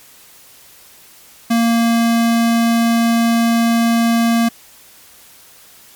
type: tone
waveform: square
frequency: 231.5 Hz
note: A#3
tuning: 12 cents flat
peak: -12 dBFS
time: 1.5-4.49 s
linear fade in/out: 10 ms
effects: white hiss -44 dBFS RMS until 5.95 s + MP3 96 kbps